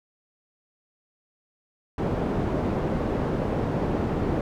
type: low-pass noise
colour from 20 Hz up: white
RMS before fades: -26 dBFS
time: 1.98-4.41 s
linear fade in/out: 2 ms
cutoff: 440 Hz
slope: 12 dB/octave
effects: none